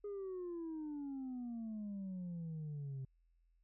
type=exponential sweep; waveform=sine; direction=down; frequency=415.3 to 130.81 Hz; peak=-39 dBFS; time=0.04-3.05 s; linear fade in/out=5 ms; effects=tanh soft clip ceiling -40 dBFS + added 42 Hz sine -70 dBFS peak until 3.63 s